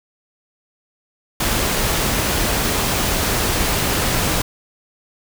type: noise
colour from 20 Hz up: pink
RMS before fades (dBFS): -19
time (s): 1.4-4.42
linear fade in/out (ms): 5
effects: none